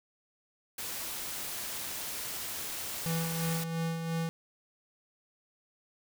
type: noise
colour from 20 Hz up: white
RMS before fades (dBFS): -38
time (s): 0.78-3.64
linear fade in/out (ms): 5
type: tone with tremolo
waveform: square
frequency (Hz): 164.81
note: E3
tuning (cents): 0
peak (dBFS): -30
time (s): 3.06-4.29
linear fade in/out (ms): 0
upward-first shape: sine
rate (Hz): 2.9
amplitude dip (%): 45
effects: none